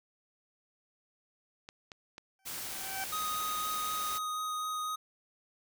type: clicks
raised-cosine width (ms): 0.2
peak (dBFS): -28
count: 5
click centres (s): 1.689 / 1.918 / 2.181 / 2.58 / 3.22
type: tone with exponential growth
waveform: 20% pulse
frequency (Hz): 772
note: G5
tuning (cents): -27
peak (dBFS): -29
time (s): 2.39-3.04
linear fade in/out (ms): 1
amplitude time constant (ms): 140
type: noise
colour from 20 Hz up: white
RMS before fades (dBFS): -40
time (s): 2.45-4.19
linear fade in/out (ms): 20
type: tone with vibrato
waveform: square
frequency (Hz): 1249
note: D#6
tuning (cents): +6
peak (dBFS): -34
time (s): 3.12-4.96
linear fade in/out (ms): 10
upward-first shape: sine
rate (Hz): 4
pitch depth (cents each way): 8
effects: none